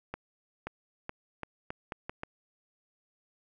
accelerating click train, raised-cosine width 0.5 ms, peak -21 dBFS, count 8, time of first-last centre 0.14-2.234 s, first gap 530 ms, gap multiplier 0.8, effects none

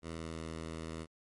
10% pulse tone with pitch glide, 82 to 80.78 Hz, E2 to E2, -9 to -35 cents, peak -32 dBFS, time 0.02-1.07 s, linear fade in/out 50 ms, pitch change -26 cents, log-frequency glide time 0.13-0.41 s, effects MP3 48 kbps

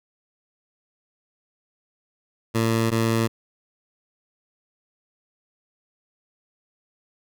15% pulse tone pair in turn, 113.5 / 113.5 Hz, A#2 / A#2, -46 / -46 cents, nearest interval unison, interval 0 cents, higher neither, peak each -13 / -13 dBFS, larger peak neither, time 2.54-2.91 / 2.91-3.28 s, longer neither, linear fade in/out 20 ms, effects none

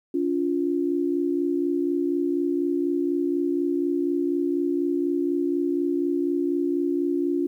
sine tone pair together, 285.1 / 349.2 Hz, C#4 / F4, +49 / 0 cents, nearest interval major third, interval 351 cents, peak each -24 dBFS, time 0.14-7.47 s, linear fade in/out 5 ms, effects 10-bit

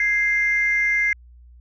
sine tone pair together, 1662.7 / 2093 Hz, G#6 / C7, +2 / 0 cents, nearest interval major third, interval 398 cents, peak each -23 / -17 dBFS, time 0-1.13 s, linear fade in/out 2 ms, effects tanh soft clip ceiling -11 dBFS + added 60 Hz sine -44 dBFS peak until 1.6 s

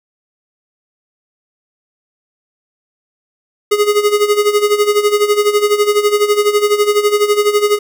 square tone with tremolo, 415.3 Hz, G#4, in tune, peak -8 dBFS, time 3.71-7.79 s, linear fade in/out 10 ms, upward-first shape sine, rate 12 Hz, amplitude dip 75%, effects none

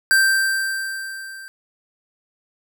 square tone with level ramp, 1568 Hz, G6, in tune, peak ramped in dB -12 to -36 dBFS, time 0.11-1.48 s, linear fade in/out 0 ms, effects none

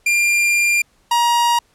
45% pulse tone pair in turn, 2394 / 948.3 Hz, D7 / A#5, +33 / +29 cents, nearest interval octave + major third, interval 1604 cents, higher first, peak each -13 dBFS, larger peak neither, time 0.06-0.82 / 1.11-1.59 s, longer first, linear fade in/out 5 ms, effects pink hiss -58 dBFS RMS until 1.74 s + low-pass 11000 Hz 12 dB/octave

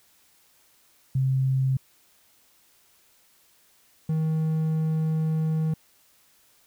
sine / triangle tone pair in turn, 132.4 / 158.24 Hz, C3 / D#3, +21 / +30 cents, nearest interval minor third, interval 309 cents, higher second, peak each -20 dBFS, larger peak neither, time 1.15-1.77 / 4.09-5.74 s, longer second, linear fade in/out 5 ms, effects white hiss -61 dBFS RMS until 6.66 s

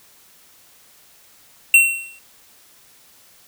square tone with exponential decay, 2723 Hz, F7, 44 cents flat, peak -6 dBFS, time 1.74-2.19 s, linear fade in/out 2 ms, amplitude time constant 96 ms, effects white hiss -51 dBFS RMS until 3.47 s

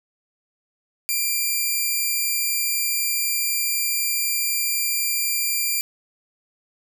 5% pulse tone, 2376 Hz, D7, 20 cents sharp, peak -11 dBFS, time 1.09-5.81 s, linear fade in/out 0 ms, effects none

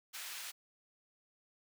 pink high-pass noise, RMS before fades -45 dBFS, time 0.13-0.52 s, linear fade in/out 20 ms, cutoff 1700 Hz, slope 12 dB/octave, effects none

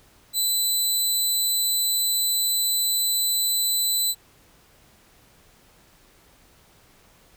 15% pulse tone, 4002 Hz, B7, 22 cents sharp, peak -14 dBFS, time 0.33-4.15 s, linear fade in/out 50 ms, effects pink hiss -56 dBFS RMS until 7.36 s

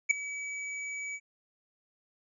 square tone with ADSR envelope, 2283 Hz, D7, 50 cents flat, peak -18 dBFS, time 0.09-1.2 s, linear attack 19 ms, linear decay 5 ms, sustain -18 dB, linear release 53 ms, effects resampled to 22050 Hz

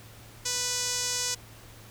sawtooth tone with band-pass filter, 493.9 Hz, B4, in tune, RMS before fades -30 dBFS, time 0.45-1.35 s, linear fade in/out 10 ms, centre 6300 Hz, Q 2.4, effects added 111 Hz sine -50 dBFS peak until 1.9 s + pink hiss -51 dBFS RMS until 1.9 s

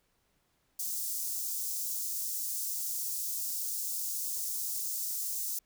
white high-pass noise, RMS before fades -35 dBFS, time 0.79-5.59 s, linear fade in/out 5 ms, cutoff 5600 Hz, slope 24 dB/octave, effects pink hiss -74 dBFS RMS until 5.65 s

